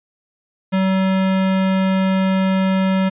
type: tone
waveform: square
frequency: 190 Hz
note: F#3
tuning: 46 cents sharp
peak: -15 dBFS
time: 0.72-3.1 s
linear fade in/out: 20 ms
effects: resampled to 8000 Hz